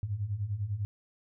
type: beating tone pair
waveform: sine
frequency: 95.8 / 105.8 Hz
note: G2 / G#2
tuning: -39 / +33 cents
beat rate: 10 Hz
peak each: -36 / -32 dBFS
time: 0.03-0.85 s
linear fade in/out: 0 ms
effects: none